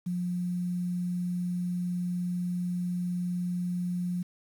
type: tone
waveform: sine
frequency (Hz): 177.9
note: F3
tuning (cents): +32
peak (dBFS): -28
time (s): 0.06-4.23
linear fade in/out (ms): 10
effects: 9-bit